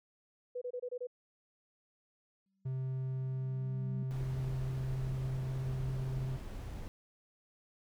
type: tone bursts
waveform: sine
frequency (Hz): 493.9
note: B4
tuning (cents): 0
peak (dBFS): -36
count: 6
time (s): 0.55-1.071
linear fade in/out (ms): 10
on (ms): 66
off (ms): 25
type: tone with exponential growth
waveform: sine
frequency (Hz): 193.3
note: G3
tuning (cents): -24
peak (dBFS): -39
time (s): 2.46-4.03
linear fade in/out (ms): 2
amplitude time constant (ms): 340
type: tone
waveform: triangle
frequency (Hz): 130.81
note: C3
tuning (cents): 0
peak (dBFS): -32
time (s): 2.65-6.37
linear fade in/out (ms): 10
type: noise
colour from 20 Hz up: brown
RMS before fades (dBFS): -43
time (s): 4.11-6.88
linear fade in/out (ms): 0
effects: none